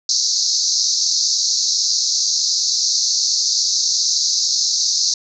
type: band-pass noise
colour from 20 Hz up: white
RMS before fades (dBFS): -18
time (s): 0.09-5.14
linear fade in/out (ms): 2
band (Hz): 4100 to 6500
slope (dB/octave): 96
effects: none